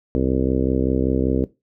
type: harmonic tone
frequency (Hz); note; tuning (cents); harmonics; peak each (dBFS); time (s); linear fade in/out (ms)
65.2; C2; -5; 1 / 2 / 3 / 4 / 5 / 6 / 7 / 8 / 9; -25 / -26 / -28 / -22 / -25 / -27 / -24 / -33 / -35; 0.15-1.44; 0
effects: noise-tail reverb RT60 0.2 s tail -17 dB re dry